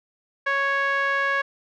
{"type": "tone with low-pass filter", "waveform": "5% pulse", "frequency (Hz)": 554, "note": "C#5", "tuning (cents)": -1, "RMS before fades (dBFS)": -23, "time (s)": [0.46, 1.42], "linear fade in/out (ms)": 10, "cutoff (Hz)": 1600, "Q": 2.7, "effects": []}